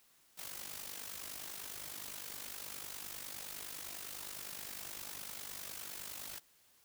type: noise with amplitude modulation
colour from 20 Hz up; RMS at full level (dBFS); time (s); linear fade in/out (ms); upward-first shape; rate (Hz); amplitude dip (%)
white; -43; 0.37-6.4; 20; sine; 49.8; 70
effects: white hiss -68 dBFS RMS until 6.84 s